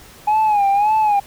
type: tone with vibrato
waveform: sine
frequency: 830.6 Hz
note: G#5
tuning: in tune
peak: -10 dBFS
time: 0.27-1.2 s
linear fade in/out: 10 ms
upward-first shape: sine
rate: 1.8 Hz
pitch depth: 88 cents each way
effects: tanh soft clip ceiling -11 dBFS + pink hiss -43 dBFS RMS until 1.26 s